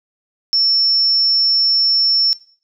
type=tone; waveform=sine; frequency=5400 Hz; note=E8; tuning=41 cents sharp; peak=-12 dBFS; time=0.53-2.33 s; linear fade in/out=0 ms; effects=noise-tail reverb RT60 0.5 s tail -20 dB re dry